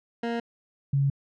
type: tone pair in turn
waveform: 20% pulse / sine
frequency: 233.7 / 138.96 Hz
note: A#3 / C#3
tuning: +5 / +5 cents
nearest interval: major sixth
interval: 900 cents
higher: first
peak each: -22 / -20 dBFS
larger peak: second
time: 0.23-0.4 / 0.93-1.1 s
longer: neither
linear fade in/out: 5 ms
effects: low-pass 3000 Hz 12 dB/octave